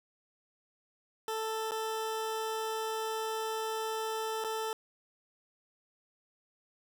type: tone with dropouts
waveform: 20% pulse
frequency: 441.4 Hz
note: A4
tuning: 5 cents sharp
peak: -28 dBFS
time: 1.28-4.73 s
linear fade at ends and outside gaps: 1 ms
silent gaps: 1.71-1.718 / 4.44-4.446 s
effects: none